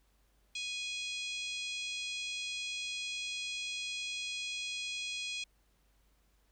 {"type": "harmonic tone", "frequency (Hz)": 830.6, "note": "G#5", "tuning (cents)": 0, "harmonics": [3, 4, 5, 6, 7, 8, 9, 10], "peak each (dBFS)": [-40, -41, -45, -50, -51, -52, -53, -54], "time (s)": [0.55, 5.44], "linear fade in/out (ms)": 5, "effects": ["added 50 Hz sine -69 dBFS peak until 6.51 s", "pink hiss -74 dBFS RMS until 6.51 s"]}